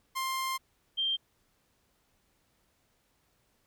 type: tone pair in turn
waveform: sawtooth / sine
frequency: 1054 / 3168 Hz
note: C6 / G7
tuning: +12 / +18 cents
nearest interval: octave + perfect fifth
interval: 1906 cents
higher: second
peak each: -27 dBFS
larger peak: neither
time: 0.15-0.58 / 0.97-1.17 s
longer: first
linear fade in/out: 20 ms
effects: pink hiss -72 dBFS RMS until 3.66 s